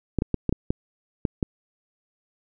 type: clicks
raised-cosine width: 3 ms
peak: -9 dBFS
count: 8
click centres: 0.187 / 0.221 / 0.343 / 0.493 / 0.526 / 0.705 / 1.252 / 1.428 s
effects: none